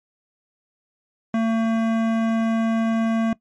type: tone with hard clipping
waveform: sine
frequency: 225 Hz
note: A3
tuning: 39 cents sharp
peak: -20 dBFS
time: 1.34-3.33 s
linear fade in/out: 2 ms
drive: 16 dB
effects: noise-tail reverb RT60 0.1 s tail -20 dB re dry + MP3 48 kbps